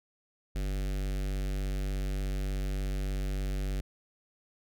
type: tone with notch filter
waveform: square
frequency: 48.3 Hz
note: G1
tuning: 25 cents flat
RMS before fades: -32 dBFS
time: 0.55-3.81 s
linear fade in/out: 10 ms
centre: 990 Hz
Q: 1.2
effects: none